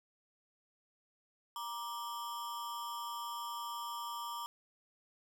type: ring-modulated tone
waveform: square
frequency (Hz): 1061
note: C6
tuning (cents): +24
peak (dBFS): -37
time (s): 1.56-4.46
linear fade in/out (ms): 0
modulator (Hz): 116
effects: none